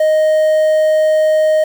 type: tone with quantisation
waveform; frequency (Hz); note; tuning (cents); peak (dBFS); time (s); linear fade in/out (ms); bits
triangle; 622.3; D#5; 0; -7; 0-1.64; 5; 6
effects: none